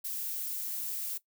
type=noise; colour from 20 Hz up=violet; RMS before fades=-36 dBFS; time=0.04-1.18 s; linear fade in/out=10 ms; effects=noise-tail reverb RT60 0.1 s tail -17 dB re dry